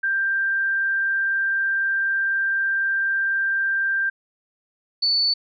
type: tone pair in turn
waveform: sine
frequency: 1581 / 4481 Hz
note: G6 / C#8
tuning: +14 / +18 cents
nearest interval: octave + tritone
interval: 1804 cents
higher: second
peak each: -19 / -17 dBFS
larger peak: second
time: 0.03-4.1 / 5.02-5.34 s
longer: first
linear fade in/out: 10 ms
effects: none